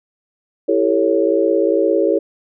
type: chord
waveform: sine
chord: A dominant seventh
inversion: second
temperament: equal with one note detuned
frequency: 329.6 / 392 / 449.5 / 554.4 Hz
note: E4 / G4 / A4 / C#5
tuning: 0 / 0 / +37 / 0 cents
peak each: -18 dBFS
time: 0.68-2.19 s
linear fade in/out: 10 ms
effects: none